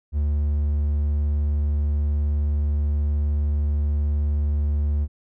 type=tone; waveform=triangle; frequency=73.42 Hz; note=D2; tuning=in tune; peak=-17 dBFS; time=0.12-5.08 s; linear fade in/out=50 ms; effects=none